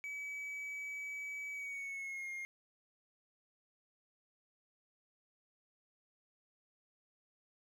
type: tone with pitch glide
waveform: triangle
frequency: 2284 to 2131 Hz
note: D7 to C7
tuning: -49 to +31 cents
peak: -39 dBFS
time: 0.04-2.45 s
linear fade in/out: 0 ms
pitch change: -120 cents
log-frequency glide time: 1.52-2.3 s
effects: 12-bit